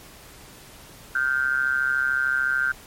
triangle ring-modulated tone, 66.8 Hz, C2, 36 cents sharp, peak -15 dBFS, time 1.15-2.72 s, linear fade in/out 5 ms, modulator 1480 Hz, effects pink hiss -46 dBFS RMS until 2.86 s + MP3 64 kbps

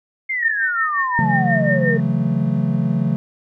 sine exponential sweep, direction down, 2141 to 448.9 Hz, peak -19 dBFS, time 0.29-1.98 s, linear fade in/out 10 ms
sine tone with tremolo, 1821 Hz, A#6, 41 cents flat, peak -16 dBFS, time 0.42-2 s, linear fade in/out 5 ms, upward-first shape triangle, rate 5.6 Hz, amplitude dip 95%
triangle chord, F# minor seventh, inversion second, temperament equal with one note detuned, 138.59 / 164.81 / 183.4 / 220 Hz, C#3 / E3 / F#3 / A3, 0 / 0 / -15 / 0 cents, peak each -19 / -20 / -20 / -20 dBFS, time 1.19-3.16 s, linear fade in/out 0 ms
effects none

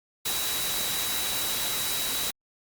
sine tone in noise, 3899 Hz, B7, 23 cents flat, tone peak -33 dBFS, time 0.25-2.31 s, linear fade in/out 10 ms, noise white, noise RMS -29 dBFS, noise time 0.25-2.31 s, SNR -7 dB, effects Opus 48 kbps

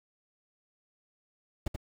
brown noise with echo, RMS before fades -31 dBFS, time 1.66-1.68 s, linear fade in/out 5 ms, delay 82 ms, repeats 1, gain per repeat -4 dB, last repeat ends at 1.762 s, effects none

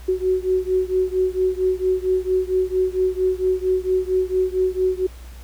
sine beating tone pair, 370 / 374.4 Hz, F#4 / F#4, 0 / +20 cents, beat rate 4.4 Hz, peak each -20 / -21 dBFS, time 0.08-5.07 s, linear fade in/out 10 ms, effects added 60 Hz sine -36 dBFS peak until 5.43 s + pink hiss -48 dBFS RMS until 5.43 s

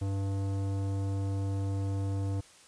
sine tone with tanh clipping, 98 Hz, G2, in tune, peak -31 dBFS, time 0.01-2.41 s, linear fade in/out 10 ms, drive 16 dB, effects white hiss -56 dBFS RMS until 2.67 s + resampled to 22050 Hz

